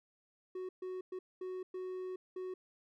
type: tone bursts at uneven times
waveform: triangle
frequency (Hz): 370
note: F#4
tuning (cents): 0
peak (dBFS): -37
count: 6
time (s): 0.55-0.69 / 0.82-1.01 / 1.12-1.19 / 1.41-1.63 / 1.74-2.16 / 2.36-2.54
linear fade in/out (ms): 5
effects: none